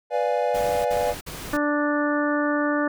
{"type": "chord", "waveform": "triangle", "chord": "B diminished seventh", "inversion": "none", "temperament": "equal", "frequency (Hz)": [493.9, 587.3, 698.5, 830.6], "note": ["B4", "D5", "F5", "Ab5"], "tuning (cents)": [0, 0, 0, 0], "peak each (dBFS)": [-23, -23, -25, -26], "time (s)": [0.1, 1.15], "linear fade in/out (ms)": 50}
{"type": "noise bursts", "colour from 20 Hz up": "pink", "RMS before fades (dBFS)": -35, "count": 3, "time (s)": [0.54, 1.572], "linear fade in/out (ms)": 10, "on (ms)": 310, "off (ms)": 51}
{"type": "harmonic tone", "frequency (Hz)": 293.9, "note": "D4", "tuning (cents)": 1, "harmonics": [1, 2, 3, 4, 5, 6], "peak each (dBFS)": [-23, -26, -34, -29, -30, -31], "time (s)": [1.53, 2.88], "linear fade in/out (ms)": 5}
{"effects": []}